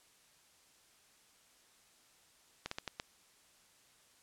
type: slowing click train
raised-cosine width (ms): 0.2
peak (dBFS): -21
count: 5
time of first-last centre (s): 2.66-2.999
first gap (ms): 54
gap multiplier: 1.31
effects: white hiss -66 dBFS RMS until 4.22 s + low-pass 10000 Hz 12 dB/octave